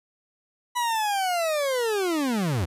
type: linear sweep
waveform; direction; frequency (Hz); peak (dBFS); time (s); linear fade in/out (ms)
40% pulse; down; 987.8 to 75; -22; 0.75-2.66; 20
effects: resampled to 32000 Hz